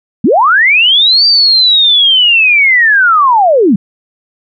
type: linear two-way sweep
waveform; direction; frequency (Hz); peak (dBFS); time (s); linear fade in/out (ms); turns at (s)
sine; up then down; 172.5 to 4699 to 172.5; -4; 0.24-3.76; 5; 1.26
effects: none